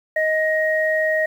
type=tone pair together; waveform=sine; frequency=627 / 1879 Hz; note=D#5 / A#6; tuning=+13 / +13 cents; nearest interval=octave + perfect fifth; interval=1900 cents; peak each=-19 / -20 dBFS; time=0.16-1.26 s; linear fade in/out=5 ms; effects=8-bit